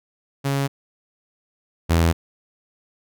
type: tone pair in turn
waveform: sawtooth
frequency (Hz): 138.59 / 83.17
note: C#3 / E2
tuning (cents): 0 / +16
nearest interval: major sixth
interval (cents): 884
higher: first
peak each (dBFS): -16 / -11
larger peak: second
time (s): 0.44-0.68 / 1.89-2.13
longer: neither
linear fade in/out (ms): 20
effects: none